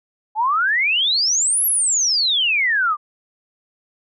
sine exponential two-way sweep, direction up then down, 830.6 to 11710 to 1157 Hz, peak -15 dBFS, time 0.35-2.97 s, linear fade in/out 50 ms, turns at 1.66 s, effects none

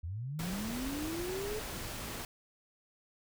sine linear sweep, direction up, 76.1 to 436.8 Hz, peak -36 dBFS, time 0.03-1.6 s, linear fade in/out 10 ms
pink noise, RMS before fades -41 dBFS, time 0.39-2.25 s, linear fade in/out 2 ms
effects none

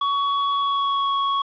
square tone with pitch glide, 1123 to 1109.5 Hz, C#6 to C#6, +22 to +1 cents, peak -20 dBFS, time 0.01-1.42 s, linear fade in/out 5 ms, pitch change -21 cents, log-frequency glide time 0.55-1.11 s, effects resampled to 11025 Hz + 8-bit

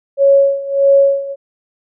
sine tone with tremolo, 554 Hz, C#5, 1 cent flat, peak -5 dBFS, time 0.17-1.36 s, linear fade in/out 50 ms, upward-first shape sine, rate 1.6 Hz, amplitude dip 85%, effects none

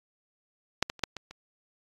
clicks, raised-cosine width 0.2 ms, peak -6 / -15 / -29 / -8 / -20 / -27 dBFS, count 6, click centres 0.826 / 0.899 / 0.993 / 1.037 / 1.167 / 1.31 s, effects AAC 32 kbps

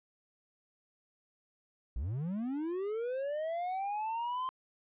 triangle linear sweep, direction up, 50.3 to 1046.5 Hz, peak -31 dBFS, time 1.96-4.49 s, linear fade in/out 0 ms, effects resampled to 8000 Hz

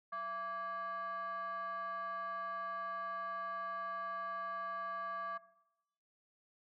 sine tone with frequency modulation, 1160 Hz, D6, 22 cents flat, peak -37 dBFS, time 0.12-5.38 s, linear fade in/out 10 ms, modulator 488 Hz, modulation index 0.65, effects noise-tail reverb RT60 0.8 s tail -17 dB re dry + tanh soft clip ceiling -35 dBFS

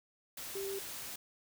sine tone in noise, 392 Hz, G4, in tune, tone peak -37 dBFS, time 0.55-0.79 s, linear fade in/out 5 ms, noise white, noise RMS -44 dBFS, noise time 0.37-1.16 s, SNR +4 dB, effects none

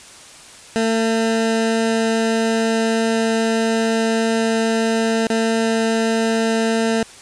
20% pulse tone with dropouts, 225.2 Hz, A3, 40 cents sharp, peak -11 dBFS, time 0.76-7.03 s, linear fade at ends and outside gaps 0 ms, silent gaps 5.269-5.301 s, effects white hiss -41 dBFS RMS until 7.21 s + resampled to 22050 Hz

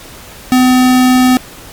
square tone, 253.8 Hz, B3, 47 cents sharp, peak -6 dBFS, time 0.52-1.37 s, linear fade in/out 0 ms, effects pink hiss -33 dBFS RMS until 1.72 s + MP3 96 kbps

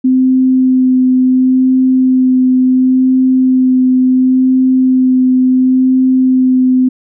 sine tone with vibrato, 257.4 Hz, C4, 28 cents flat, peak -6 dBFS, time 0.04-6.89 s, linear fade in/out 10 ms, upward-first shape sine, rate 0.71 Hz, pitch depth 11 cents each way, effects none

